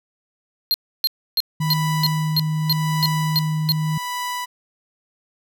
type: tone bursts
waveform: square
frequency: 4200 Hz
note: C8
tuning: 6 cents sharp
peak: -16 dBFS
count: 10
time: 0.71-3.72 s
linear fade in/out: 0 ms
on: 31 ms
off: 300 ms
type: tone with tremolo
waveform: sawtooth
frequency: 987.8 Hz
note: B5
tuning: in tune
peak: -20 dBFS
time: 1.6-4.46 s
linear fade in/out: 20 ms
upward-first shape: sine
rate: 0.85 Hz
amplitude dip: 75%
type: tone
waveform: sine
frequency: 155.56 Hz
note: D#3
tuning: in tune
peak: -19 dBFS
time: 1.6-3.98 s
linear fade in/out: 5 ms
effects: none